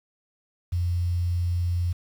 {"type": "tone with quantisation", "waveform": "sine", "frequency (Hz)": 87.6, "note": "F2", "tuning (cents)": 6, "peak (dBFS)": -22, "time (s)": [0.72, 1.93], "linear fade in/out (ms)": 10, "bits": 8, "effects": []}